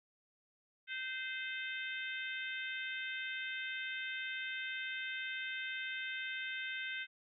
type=harmonic tone; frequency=518 Hz; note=C5; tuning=17 cents flat; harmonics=3 / 4 / 5 / 6 / 7; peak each=-42 / -44 / -46 / -48 / -49 dBFS; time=0.87-7.07 s; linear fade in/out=50 ms; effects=none